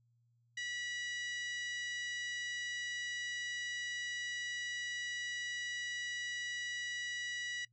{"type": "harmonic tone", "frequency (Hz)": 973, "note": "B5", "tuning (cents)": -26, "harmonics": [2, 3, 4, 5, 6, 7, 8], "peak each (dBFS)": [-40, -47, -48, -57, -51, -58, -61], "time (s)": [0.57, 7.65], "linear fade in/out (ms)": 5, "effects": ["noise-tail reverb RT60 0.1 s tail -22 dB re dry", "added 118 Hz sine -70 dBFS peak until 7.72 s"]}